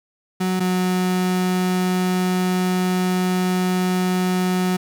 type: tone pair in turn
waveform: 35% pulse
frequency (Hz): 185 / 183.09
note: F#3 / F#3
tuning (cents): 0 / -18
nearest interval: unison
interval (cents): 18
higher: first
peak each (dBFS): -17 / -16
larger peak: second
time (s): 0.4-0.6 / 0.6-4.77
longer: second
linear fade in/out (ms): 10
effects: none